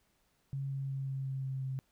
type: tone with pitch steps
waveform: sine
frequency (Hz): 137.1 / 136.31 / 135.53 / 134.74 / 133.97 / 133.2 / 132.43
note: C#3 / C#3 / C#3 / C#3 / C3 / C3 / C3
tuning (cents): -19 / -29 / -39 / -49 / +41 / +31 / +21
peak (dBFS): -34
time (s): 0.53-1.79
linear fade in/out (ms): 0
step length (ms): 180
effects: pink hiss -74 dBFS RMS until 1.91 s